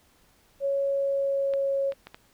sine tone with pitch glide, 554.4 to 549.3 Hz, C#5 to C#5, 0 to -16 cents, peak -23 dBFS, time 0.6-1.94 s, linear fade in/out 50 ms, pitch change -16 cents, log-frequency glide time 0.85-1.81 s
clicks, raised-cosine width 0.3 ms, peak -25 dBFS, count 4, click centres 1.537 / 1.922 / 2.07 / 2.145 s
effects pink hiss -62 dBFS RMS until 2.33 s

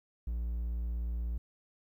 triangle tone, 58.27 Hz, A#1, in tune, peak -30 dBFS, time 0.27-1.38 s, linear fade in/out 5 ms, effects 12-bit

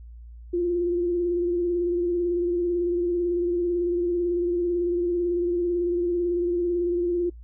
sine tone with vibrato, 349.2 Hz, F4, in tune, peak -21 dBFS, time 0.53-7.3 s, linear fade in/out 10 ms, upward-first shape sine, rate 18 Hz, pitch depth 32 cents each way, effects noise-tail reverb RT60 0.1 s tail -23 dB re dry + added 58 Hz sine -40 dBFS peak until 7.43 s

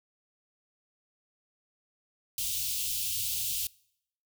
white band-stop noise, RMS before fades -32 dBFS, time 2.38-3.67 s, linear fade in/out 2 ms, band 130 to 2700 Hz, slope 48 dB/octave, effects noise-tail reverb RT60 0.7 s tail -24 dB re dry

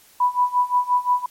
sine tone with tremolo, 987.8 Hz, B5, in tune, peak -13 dBFS, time 0.2-1.26 s, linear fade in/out 5 ms, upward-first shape sine, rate 5.7 Hz, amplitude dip 90%, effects white hiss -52 dBFS RMS until 1.3 s + MP3 64 kbps

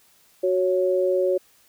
sine tone pair together, 369.8 / 554.4 Hz, F#4 / C#5, -1 / 0 cents, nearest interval perfect fifth, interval 701 cents, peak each -21 dBFS, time 0.43-1.38 s, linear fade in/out 10 ms, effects white hiss -58 dBFS RMS until 1.68 s

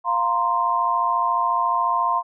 sine chord, F suspended fourth, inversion none, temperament equal, 698.5 / 932.3 / 1046.5 Hz, F5 / Bb5 / C6, 0 / 0 / 0 cents, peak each -26 / -23 / -20 dBFS, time 0.04-2.23 s, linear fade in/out 50 ms, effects none

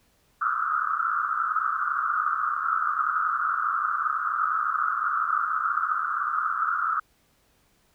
pink band-pass noise, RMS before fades -26 dBFS, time 0.41-7 s, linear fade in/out 5 ms, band 1200 to 1400 Hz, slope 96 dB/octave, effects pink hiss -65 dBFS RMS until 7.94 s

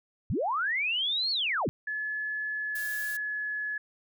sine linear two-way sweep, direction up then down, 61.74 to 4435 to 61.74 Hz, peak -26 dBFS, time 0.3-1.69 s, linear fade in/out 0 ms, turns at 1.31 s
sine tone with pitch glide, 1714 to 1703.1 Hz, A6 to G#6, -46 to +43 cents, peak -30 dBFS, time 1.87-3.78 s, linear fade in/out 5 ms, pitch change -11 cents, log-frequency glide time 2.51-3.09 s
blue noise, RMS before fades -41 dBFS, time 2.75-3.17 s, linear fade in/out 5 ms
effects none

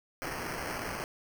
violet noise with sample-and-hold, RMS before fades -37 dBFS, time 0.22-1.04 s, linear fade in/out 0 ms, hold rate 3675 Hz, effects none

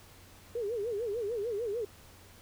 sine tone with vibrato, 440 Hz, A4, in tune, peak -31 dBFS, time 0.55-1.85 s, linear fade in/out 5 ms, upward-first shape sine, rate 6.7 Hz, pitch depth 180 cents each way, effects added 91 Hz sine -58 dBFS peak until 2.41 s + pink hiss -56 dBFS RMS until 2.41 s

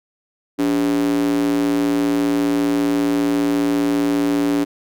square tone with high-pass filter, 57.4 Hz, A#1, 26 cents flat, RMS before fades -18 dBFS, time 0.58-4.65 s, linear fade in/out 20 ms, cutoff 300 Hz, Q 5.2, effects none

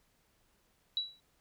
sine tone with exponential decay, 3916 Hz, B7, 15 cents flat, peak -27 dBFS, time 0.97-1.2 s, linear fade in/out 1 ms, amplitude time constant 49 ms, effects pink hiss -72 dBFS RMS until 1.4 s

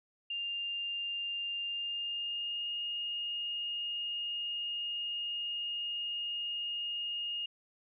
sine tone with pitch glide, 2800 to 2847 Hz, F7 to F7, +4 to +33 cents, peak -34 dBFS, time 0.3-7.46 s, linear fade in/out 5 ms, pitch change +29 cents, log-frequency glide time 1.66-2.72 s, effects none

